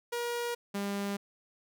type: tone pair in turn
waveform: sawtooth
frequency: 476.8 / 200.5 Hz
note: A#4 / G3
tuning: +39 / +39 cents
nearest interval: octave + minor third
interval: 1500 cents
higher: first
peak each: -28 dBFS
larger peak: neither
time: 0.12-0.55 / 0.74-1.17 s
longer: neither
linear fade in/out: 10 ms
effects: none